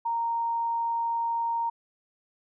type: tone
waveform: sine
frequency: 928 Hz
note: A#5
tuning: 8 cents flat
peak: -25 dBFS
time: 0.05-1.7 s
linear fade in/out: 10 ms
effects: none